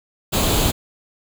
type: noise with comb filter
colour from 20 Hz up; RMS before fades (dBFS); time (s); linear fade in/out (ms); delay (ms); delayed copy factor
pink; -18; 0.32-0.72; 20; 0.27; +0.55
effects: none